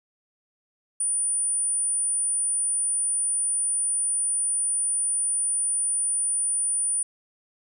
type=tone; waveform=sine; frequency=9410 Hz; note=D9; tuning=2 cents sharp; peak=-22 dBFS; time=1-7.03 s; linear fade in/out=5 ms; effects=10-bit